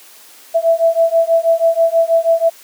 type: beating tone pair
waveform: sine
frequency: 659.3 / 665.5 Hz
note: E5 / E5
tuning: 0 / +16 cents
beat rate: 6.2 Hz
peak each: -13 dBFS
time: 0.54-2.5 s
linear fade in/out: 20 ms
effects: white hiss -42 dBFS RMS until 2.63 s + high-pass 300 Hz 12 dB/octave